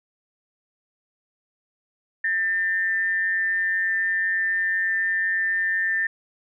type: tone with amplitude modulation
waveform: sine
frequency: 1799 Hz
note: A6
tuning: 38 cents sharp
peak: -18 dBFS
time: 2.24-6.07 s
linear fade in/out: 5 ms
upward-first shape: sine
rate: 188 Hz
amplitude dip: 50%
effects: none